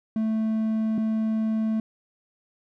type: tone pair in turn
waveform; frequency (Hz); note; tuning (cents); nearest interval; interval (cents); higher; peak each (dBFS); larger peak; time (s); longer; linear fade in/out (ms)
triangle; 220 / 220; A3 / A3; 0 / 0; unison; 0; neither; -20; neither; 0.16-0.98 / 0.98-1.8; neither; 2
effects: none